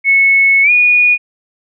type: tone with pitch glide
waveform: sine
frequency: 2200 to 2455 Hz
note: C#7 to D#7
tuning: -14 to -24 cents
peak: -6 dBFS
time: 0.04-1.18 s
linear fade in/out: 50 ms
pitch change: +190 cents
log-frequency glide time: 0.63-0.71 s
effects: none